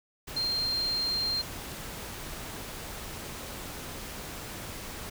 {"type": "tone in noise", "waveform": "sine", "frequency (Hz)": 4186, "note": "C8", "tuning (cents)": 0, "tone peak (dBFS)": -27, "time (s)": [0.36, 1.42], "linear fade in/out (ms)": 10, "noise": "pink", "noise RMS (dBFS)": -40, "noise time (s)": [0.27, 5.1], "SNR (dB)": 10, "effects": []}